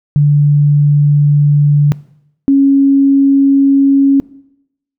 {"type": "tone pair in turn", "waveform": "sine", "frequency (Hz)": [145.9, 275.6], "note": ["D3", "C#4"], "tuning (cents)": [-11, -10], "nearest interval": "major seventh", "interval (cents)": 1101, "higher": "second", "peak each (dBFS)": -5, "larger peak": "neither", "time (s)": [[0.16, 1.92], [2.48, 4.2]], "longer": "first", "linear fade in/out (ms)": 0, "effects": ["noise-tail reverb RT60 0.8 s tail -21 dB re dry"]}